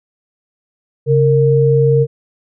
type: tone pair together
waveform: sine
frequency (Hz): 137.1 / 461.1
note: C#3 / A#4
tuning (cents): -19 / -19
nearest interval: octave + major sixth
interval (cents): 2100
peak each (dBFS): -11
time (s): 1.06-2.07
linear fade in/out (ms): 50
effects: none